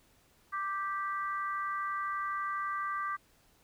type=harmonic tone; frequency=392 Hz; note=G4; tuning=in tune; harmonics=3 / 4 / 5; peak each=-33 / -40 / -43 dBFS; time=0.52-3.17 s; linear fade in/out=20 ms; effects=pink hiss -66 dBFS RMS until 3.63 s